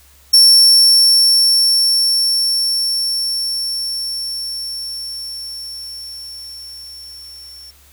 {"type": "tone with level ramp", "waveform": "40% pulse", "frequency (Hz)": 5440, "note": "F8", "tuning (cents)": -46, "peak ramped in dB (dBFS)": [-4, -34], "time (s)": [0.33, 7.71], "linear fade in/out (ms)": 10, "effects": ["added 69 Hz sine -49 dBFS peak until 7.92 s", "white hiss -49 dBFS RMS until 7.92 s"]}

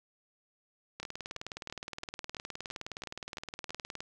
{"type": "two click trains", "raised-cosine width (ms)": 0.2, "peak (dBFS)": [-23, -22], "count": [9, 59], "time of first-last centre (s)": [[1.03, 3.706], [1, 4.005]], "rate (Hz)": [2.99, 19.3], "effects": []}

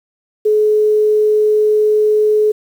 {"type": "tone", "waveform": "sine", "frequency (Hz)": 425.9, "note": "G#4", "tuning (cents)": 44, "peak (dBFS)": -9, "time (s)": [0.45, 2.52], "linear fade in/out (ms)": 10, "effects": ["7-bit"]}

